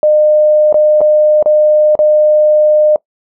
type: tone with dropouts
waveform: sine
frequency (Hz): 607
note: D#5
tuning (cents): -43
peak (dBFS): -5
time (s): 0.03-2.96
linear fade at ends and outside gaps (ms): 1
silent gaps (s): 0.726-0.743 / 1.007-1.014 / 1.426-1.459 / 1.953-1.99
effects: noise-tail reverb RT60 0.1 s tail -23 dB re dry

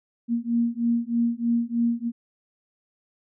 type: beating tone pair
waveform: sine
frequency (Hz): 233.1 / 236.3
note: A#3 / A#3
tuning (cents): 0 / +24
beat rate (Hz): 3.2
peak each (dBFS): -24 / -24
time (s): 0.28-2.12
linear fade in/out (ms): 50
effects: none

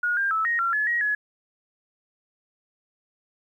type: tone with pitch steps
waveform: sine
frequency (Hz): 1443 / 1597 / 1308 / 1872 / 1368 / 1710 / 1895 / 1692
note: F#6 / G6 / E6 / A#6 / F6 / A6 / A#6 / G#6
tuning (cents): -44 / +32 / -14 / +7 / -36 / -50 / +28 / +32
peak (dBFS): -21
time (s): 0.03-1.15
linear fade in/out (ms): 5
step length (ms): 140
effects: 10-bit

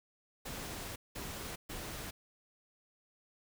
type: noise bursts at uneven times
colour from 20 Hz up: pink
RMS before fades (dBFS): -43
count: 3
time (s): 0.45-0.96 / 1.15-1.56 / 1.69-2.11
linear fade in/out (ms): 10
effects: none

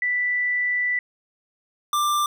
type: tone pair in turn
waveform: sine / square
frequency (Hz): 1975.5 / 1184.2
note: B6 / D6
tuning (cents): 0 / +14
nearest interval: major sixth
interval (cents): 886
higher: first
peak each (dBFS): -20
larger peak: neither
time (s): 0.02-0.99 / 1.93-2.26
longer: first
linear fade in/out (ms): 2
effects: none

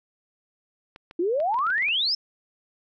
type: clicks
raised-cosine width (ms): 0.3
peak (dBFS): -27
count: 10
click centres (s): 0.961 / 1.111 / 1.402 / 1.543 / 1.589 / 1.668 / 1.703 / 1.781 / 1.824 / 1.885
type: exponential sweep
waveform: sine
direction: up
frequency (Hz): 325.7 to 5440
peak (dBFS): -21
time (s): 1.19-2.15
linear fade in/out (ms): 5
effects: none

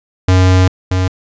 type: tone pair in turn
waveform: square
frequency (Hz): 92.5 / 92.5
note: F#2 / F#2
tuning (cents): 0 / 0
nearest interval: unison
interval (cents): 0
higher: neither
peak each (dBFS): -7 / -12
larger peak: first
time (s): 0.28-0.68 / 0.91-1.08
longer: first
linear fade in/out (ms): 5
effects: resampled to 16000 Hz

